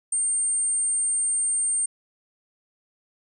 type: tone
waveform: sine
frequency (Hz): 8720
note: C#9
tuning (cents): -29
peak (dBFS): -21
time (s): 0.12-1.86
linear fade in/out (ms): 5
effects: none